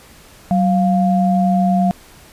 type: tone pair together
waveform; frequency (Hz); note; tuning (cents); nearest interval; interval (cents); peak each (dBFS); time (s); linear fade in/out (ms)
sine; 188.48 / 700; F#3 / F5; +32 / +4; octave + major seventh; 2272; -13 / -17; 0.51-1.91; 0
effects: pink hiss -44 dBFS RMS until 2.32 s + resampled to 32000 Hz